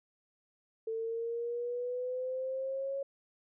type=exponential sweep; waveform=sine; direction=up; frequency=445.6 to 553 Hz; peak=-33 dBFS; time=0.87-3.03 s; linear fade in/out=5 ms; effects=none